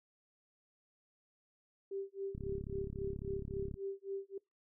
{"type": "tone with tremolo", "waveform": "sine", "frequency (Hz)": 392, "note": "G4", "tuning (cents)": 0, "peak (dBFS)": -36, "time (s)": [1.91, 4.38], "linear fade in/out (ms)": 5, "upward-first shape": "sine", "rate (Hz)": 3.7, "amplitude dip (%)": 100}
{"type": "click train", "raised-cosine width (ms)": 5, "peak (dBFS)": -31, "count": 49, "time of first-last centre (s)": [2.35, 3.741], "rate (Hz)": 34.5}
{"effects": ["noise-tail reverb RT60 0.2 s tail -24 dB re dry"]}